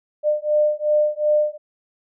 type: beating tone pair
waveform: sine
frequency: 600 / 602.7 Hz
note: D5 / D5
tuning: +37 / +45 cents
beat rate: 2.7 Hz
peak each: -19 dBFS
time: 0.23-1.58 s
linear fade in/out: 50 ms
effects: none